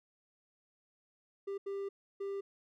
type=tone bursts at uneven times; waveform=triangle; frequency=395.9 Hz; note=G4; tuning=17 cents sharp; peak=-34 dBFS; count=3; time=1.47-1.58 / 1.66-1.89 / 2.2-2.41 s; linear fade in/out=10 ms; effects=none